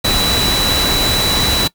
sine tone in noise, 3951 Hz, B7, in tune, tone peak -15 dBFS, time 0.04-1.68 s, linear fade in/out 10 ms, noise pink, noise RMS -17 dBFS, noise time 0.04-1.68 s, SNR -1 dB, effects noise-tail reverb RT60 0.1 s tail -20 dB re dry

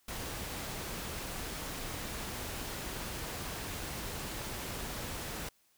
pink noise, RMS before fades -40 dBFS, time 0.08-5.49 s, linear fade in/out 5 ms, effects white hiss -70 dBFS RMS until 5.77 s

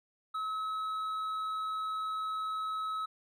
sine tone with hard clipping, 1287 Hz, E6, 42 cents flat, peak -34 dBFS, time 0.34-3.06 s, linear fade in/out 10 ms, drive 4 dB, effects none

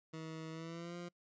20% pulse tone with pitch glide, 160 to 174.48 Hz, D#3 to F3, +49 to -1 cents, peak -39 dBFS, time 0.13-1.09 s, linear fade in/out 10 ms, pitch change +150 cents, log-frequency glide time 0.51-0.97 s, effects noise-tail reverb RT60 0.1 s tail -26 dB re dry + resampled to 16000 Hz

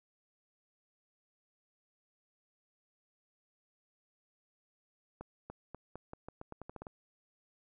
accelerating click train, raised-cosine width 1 ms, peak -30 dBFS, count 13, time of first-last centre 5.21-6.868 s, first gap 290 ms, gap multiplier 0.85, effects none

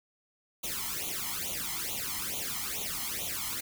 white noise with flanger, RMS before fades -35 dBFS, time 0.63-3.61 s, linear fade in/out 10 ms, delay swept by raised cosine 0.29 to 0.98 ms, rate 2.3 Hz, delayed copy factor +0.95, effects none

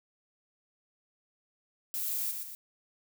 violet noise with echo, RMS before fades -34 dBFS, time 1.94-2.31 s, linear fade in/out 0 ms, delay 120 ms, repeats 2, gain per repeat -5 dB, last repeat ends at 2.55 s, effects none

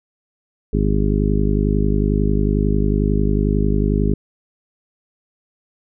harmonic tone, 51.1 Hz, G#1, 27 cents flat, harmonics 1 / 2 / 3 / 4 / 5 / 6 / 7 / 8, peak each -18 / -24 / -22 / -22 / -25 / -27 / -29 / -25 dBFS, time 0.73-4.14 s, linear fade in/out 5 ms, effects none

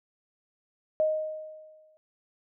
sine tone with exponential decay, 622.3 Hz, D#5, in tune, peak -20 dBFS, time 1-1.97 s, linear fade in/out 0 ms, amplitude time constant 210 ms, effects none

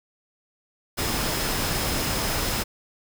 sine tone in noise, 5110 Hz, D#8, 45 cents sharp, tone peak -36 dBFS, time 0.97-2.64 s, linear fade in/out 20 ms, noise pink, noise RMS -26 dBFS, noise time 0.97-2.64 s, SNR -13 dB, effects none

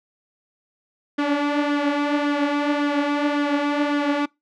sawtooth tone with flanger, 290 Hz, D4, 22 cents flat, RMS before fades -21 dBFS, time 1.18-4.26 s, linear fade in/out 10 ms, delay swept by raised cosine 0.59 to 6.09 ms, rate 1.8 Hz, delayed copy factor +0.5, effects noise-tail reverb RT60 0.2 s tail -24 dB re dry + low-pass 3000 Hz 12 dB/octave

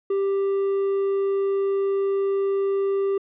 sine tone with hard clipping, 393.4 Hz, G4, 6 cents sharp, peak -21 dBFS, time 0.1-3.18 s, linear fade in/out 5 ms, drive 3 dB, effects resampled to 8000 Hz

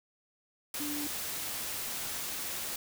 sine tone in noise, 293.7 Hz, D4, in tune, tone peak -36 dBFS, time 0.8-1.07 s, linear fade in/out 2 ms, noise white, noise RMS -37 dBFS, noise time 0.74-2.76 s, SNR -2 dB, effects none

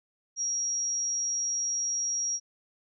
sine tone, 5660 Hz, F8, 22 cents sharp, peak -27 dBFS, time 0.36-2.4 s, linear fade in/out 50 ms, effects none

